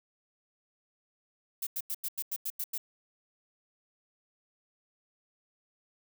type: noise bursts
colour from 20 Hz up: violet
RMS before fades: -34 dBFS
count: 9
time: 1.62-2.78 s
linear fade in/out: 5 ms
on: 48 ms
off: 91 ms
effects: none